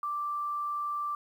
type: tone with quantisation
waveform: sine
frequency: 1174.7 Hz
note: D6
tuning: in tune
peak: -30 dBFS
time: 0.03-1.15 s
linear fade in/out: 2 ms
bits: 10
effects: none